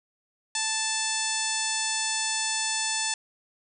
harmonic tone, 880 Hz, A5, in tune, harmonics 1 / 2 / 3 / 4 / 5 / 6 / 7 / 8 / 9 / 10, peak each -35 / -35 / -35 / -35 / -35 / -35 / -35 / -35 / -35 / -35 dBFS, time 0.55-3.14 s, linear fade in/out 2 ms, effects none

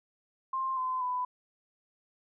sine tone with pitch steps, 1055 / 1026.2 / 998.1 Hz, C6 / C6 / B5, +14 / -34 / +18 cents, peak -29 dBFS, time 0.53-1.25 s, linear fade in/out 5 ms, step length 240 ms, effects none

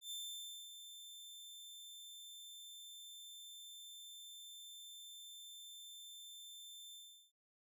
sawtooth tone with ADSR envelope, 3555 Hz, A7, 17 cents sharp, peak -40 dBFS, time 0.01-7.32 s, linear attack 98 ms, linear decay 580 ms, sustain -9 dB, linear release 380 ms, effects none

